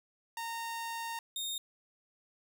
sawtooth tone pair in turn, 921 / 3684 Hz, A#5 / A#7, -21 / -21 cents, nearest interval 2 octaves, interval 2400 cents, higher second, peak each -33 / -32 dBFS, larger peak second, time 0.37-1.19 / 1.36-1.58 s, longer first, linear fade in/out 2 ms, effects none

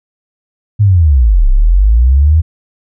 sine linear two-way sweep, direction down then up, 108 to 30.87 to 82.5 Hz, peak -4 dBFS, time 0.79-2.42 s, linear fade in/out 20 ms, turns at 1.49 s, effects none

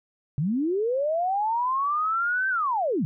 sine linear two-way sweep, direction up then down, 130.81 to 1568 to 130.81 Hz, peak -22 dBFS, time 0.38-3.05 s, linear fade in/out 0 ms, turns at 2.49 s, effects none

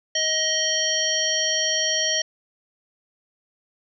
harmonic tone, 628 Hz, D#5, 16 cents sharp, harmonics 1 / 3 / 5 / 7 / 9, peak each -29 / -28 / -25 / -29 / -24 dBFS, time 0.15-2.22 s, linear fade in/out 5 ms, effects none

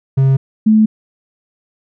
triangle / sine tone pair in turn, 134.4 / 217 Hz, C3 / A3, +47 / -24 cents, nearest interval minor sixth, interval 829 cents, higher second, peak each -6 dBFS, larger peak neither, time 0.17-0.37 / 0.66-0.86 s, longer neither, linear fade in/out 10 ms, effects none

